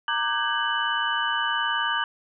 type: tone cluster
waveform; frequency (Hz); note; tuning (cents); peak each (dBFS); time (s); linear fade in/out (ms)
sine; 926 / 1184 / 1525 / 1644 / 2981; A#5 / D6 / G6 / G#6 / F#7; -12 / +14 / -48 / -18 / +12; -29; 0.08-2.04; 2
effects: none